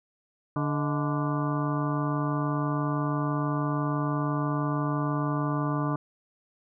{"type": "harmonic tone with a mistuned harmonic", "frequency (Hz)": 146.1, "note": "D3", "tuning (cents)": -9, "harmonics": [1, 2, 3, 4, 5, 6, 7, 8, 10], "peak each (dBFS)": [-28, -30, -40, -37, -43, -40, -36, -35, -45], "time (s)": [0.56, 5.96], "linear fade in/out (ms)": 2, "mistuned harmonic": 4, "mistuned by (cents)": 110, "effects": []}